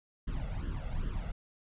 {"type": "noise with flanger", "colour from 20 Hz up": "brown", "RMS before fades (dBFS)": -35, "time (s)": [0.27, 1.32], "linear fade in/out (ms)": 10, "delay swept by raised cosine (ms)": [0.62, 1.49], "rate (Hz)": 2.5, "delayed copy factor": 0.85, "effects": ["resampled to 8000 Hz"]}